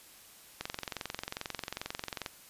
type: click train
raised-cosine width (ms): 0.2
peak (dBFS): -18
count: 38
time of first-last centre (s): 0.61-2.262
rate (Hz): 22.4
effects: white hiss -55 dBFS RMS until 2.49 s + resampled to 32000 Hz